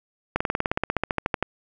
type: slowing click train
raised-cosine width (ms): 0.5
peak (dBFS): -7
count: 18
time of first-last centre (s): 0.36-1.426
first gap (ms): 45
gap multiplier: 1.04
effects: none